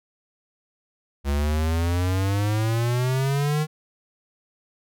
square exponential sweep, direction up, 69.3 to 155.7 Hz, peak -21 dBFS, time 1.24-3.67 s, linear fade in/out 50 ms, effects none

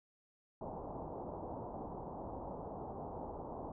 white low-pass noise, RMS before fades -45 dBFS, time 0.61-3.72 s, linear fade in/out 2 ms, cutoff 940 Hz, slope 48 dB/octave, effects none

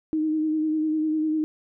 sine tone with vibrato, 311.1 Hz, D#4, in tune, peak -21 dBFS, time 0.13-1.44 s, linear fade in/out 0 ms, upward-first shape sine, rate 10 Hz, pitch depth 28 cents each way, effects none

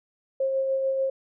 sine tone with tremolo, 535 Hz, C5, 38 cents sharp, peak -21 dBFS, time 0.4-1.1 s, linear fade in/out 5 ms, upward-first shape sine, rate 6.8 Hz, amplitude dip 30%, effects none

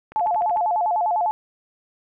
click train, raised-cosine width 0.5 ms, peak -25 dBFS, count 7, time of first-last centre 0.12-0.571 s, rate 13.3 Hz
sine tone with vibrato, 780 Hz, G5, 9 cents flat, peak -18 dBFS, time 0.16-1.31 s, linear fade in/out 0 ms, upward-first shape square, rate 10 Hz, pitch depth 180 cents each way
effects none

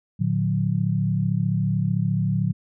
sine tone cluster, 113.1 / 148.5 / 182.2 Hz, A2 / D3 / F#3, +48 / +20 / -26 cents, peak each -24 dBFS, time 0.19-2.53 s, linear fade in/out 20 ms, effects none

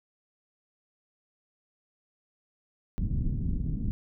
pink low-pass noise, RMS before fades -29 dBFS, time 2.98-3.91 s, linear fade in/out 0 ms, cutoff 220 Hz, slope 24 dB/octave, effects none

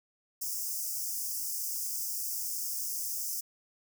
white high-pass noise, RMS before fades -35 dBFS, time 0.41-3.41 s, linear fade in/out 10 ms, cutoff 5000 Hz, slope 96 dB/octave, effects none

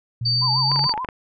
sine exponential sweep, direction up, 117.6 to 144.1 Hz, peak -23 dBFS, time 0.21-0.87 s, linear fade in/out 5 ms
sine tone, 4600 Hz, D8, 37 cents flat, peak -18 dBFS, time 0.25-0.93 s, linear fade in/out 10 ms
sine tone with vibrato, 934 Hz, A#5, 3 cents sharp, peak -24 dBFS, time 0.41-1.06 s, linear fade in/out 20 ms, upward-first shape sine, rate 6.9 Hz, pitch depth 180 cents each way
clicks, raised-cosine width 0.5 ms, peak -15 dBFS, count 9, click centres 0.717 / 0.76 / 0.793 / 0.841 / 0.894 / 0.939 / 0.977 / 1.047 / 1.088 s
effects none

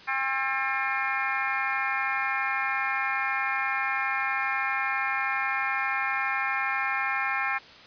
harmonic tone with a mistuned harmonic, 267.8 Hz, C4, 40 cents sharp, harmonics 3 / 4 / 5 / 6 / 7 / 8 / 9, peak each -33 / -33 / -33 / -33 / -33 / -33 / -33 dBFS, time 0.07-7.59 s, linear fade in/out 20 ms, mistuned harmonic 7, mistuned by -80 cents, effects white hiss -48 dBFS RMS until 7.86 s + resampled to 11025 Hz

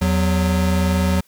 square tone pair together, 82.11 / 184.2 Hz, E2 / F#3, -6 / -7 cents, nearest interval octave + major second, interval 1399 cents, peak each -19 dBFS, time 0.01-1.21 s, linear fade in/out 10 ms, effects white hiss -57 dBFS RMS until 1.27 s

